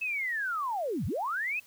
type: linear two-way sweep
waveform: sine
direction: down then up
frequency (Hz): 2637 to 73.42 to 2637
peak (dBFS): -29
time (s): 0.01-1.6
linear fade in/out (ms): 10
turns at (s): 1.06
effects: white hiss -58 dBFS RMS until 1.66 s